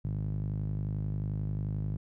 sawtooth tone with band-pass filter, 51.3 Hz, G#1, 21 cents flat, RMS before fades -33 dBFS, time 0.04-1.97 s, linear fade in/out 10 ms, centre 130 Hz, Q 3.5, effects none

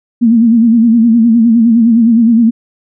sine tone with vibrato, 230 Hz, A#3, 23 cents flat, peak -4 dBFS, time 0.21-2.51 s, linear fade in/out 20 ms, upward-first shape sine, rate 9.7 Hz, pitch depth 78 cents each way, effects none

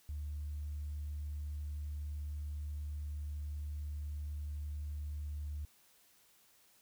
sine tone, 74.1 Hz, D2, 16 cents sharp, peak -37 dBFS, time 0.09-5.65 s, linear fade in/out 0 ms, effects tanh soft clip ceiling -34 dBFS + white hiss -67 dBFS RMS until 6.81 s

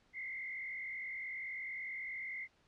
sine tone with frequency modulation, 2093 Hz, C7, in tune, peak -40 dBFS, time 0.13-2.48 s, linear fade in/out 50 ms, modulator 44.7 Hz, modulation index 1.8, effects pink hiss -71 dBFS RMS until 2.67 s + low-pass 5000 Hz 12 dB/octave

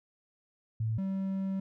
sine / triangle tone pair in turn, 111 / 192.54 Hz, A2 / G3, +16 / -31 cents, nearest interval minor seventh, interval 953 cents, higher second, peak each -28 dBFS, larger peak neither, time 0.8-0.98 / 0.98-1.6 s, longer second, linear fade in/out 5 ms, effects none

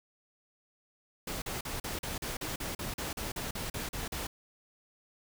pink noise bursts, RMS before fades -37 dBFS, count 16, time 1.27-4.27 s, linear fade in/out 5 ms, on 150 ms, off 40 ms, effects none

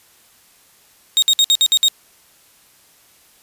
35% pulse tone bursts, 3729 Hz, A#7, in tune, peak -8 dBFS, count 7, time 1.17-1.883 s, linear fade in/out 0 ms, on 53 ms, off 57 ms, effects white hiss -52 dBFS RMS until 3.42 s + resampled to 32000 Hz

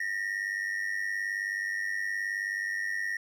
triangle ring-modulated tone, 1864.7 Hz, A#6, in tune, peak -25 dBFS, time 0-3.17 s, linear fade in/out 5 ms, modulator 49.5 Hz, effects none

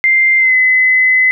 sine tone with pitch glide, 2093 to 2025 Hz, C7 to B6, 0 to +43 cents, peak -7 dBFS, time 0.04-1.31 s, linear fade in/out 0 ms, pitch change -57 cents, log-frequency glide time 0.38-0.55 s, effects none

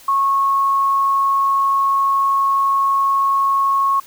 sine tone, 1097 Hz, C#6, 18 cents flat, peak -13 dBFS, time 0.08-4 s, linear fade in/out 5 ms, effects white hiss -44 dBFS RMS until 4.06 s

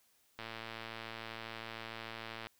click train, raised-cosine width 0.3 ms, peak -27 dBFS, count 236, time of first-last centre 0.39-2.47 s, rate 113 Hz, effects white hiss -71 dBFS RMS until 2.59 s

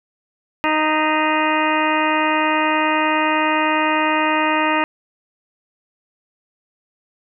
harmonic tone with a mistuned harmonic, 309.9 Hz, D#4, 7 cents flat, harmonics 1 / 2 / 3 / 4 / 5 / 6 / 7 / 8 / 9, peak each -22 / -24 / -20 / -23 / -29 / -25 / -29 / -25 / -28 dBFS, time 0.64-4.84 s, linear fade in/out 0 ms, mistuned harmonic 7, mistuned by -92 cents, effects none

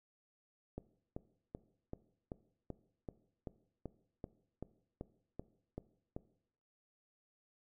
click train, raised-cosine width 2 ms, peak -29 dBFS, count 15, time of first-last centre 0.78-6.165 s, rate 2.6 Hz, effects noise-tail reverb RT60 0.7 s tail -18 dB re dry

